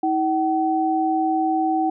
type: tone pair together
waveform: sine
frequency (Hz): 320.2 / 760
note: D#4 / F#5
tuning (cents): +50 / +46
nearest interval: octave + minor third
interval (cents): 1496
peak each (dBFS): -21 / -20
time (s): 0.03-1.9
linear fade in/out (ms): 5
effects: none